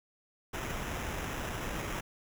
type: noise with sample-and-hold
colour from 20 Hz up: pink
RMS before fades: -37 dBFS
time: 0.53-2.01 s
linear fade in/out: 10 ms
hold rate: 4410 Hz
effects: none